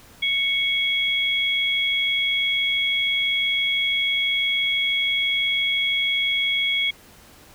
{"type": "tone pair together", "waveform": "sine", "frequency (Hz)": [2217, 3322], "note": ["C#7", "G#7"], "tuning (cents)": [0, 0], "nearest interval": "perfect fifth", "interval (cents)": 700, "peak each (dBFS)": -22, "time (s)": [0.22, 6.91], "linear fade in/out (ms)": 10, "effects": ["pink hiss -49 dBFS RMS until 7.54 s"]}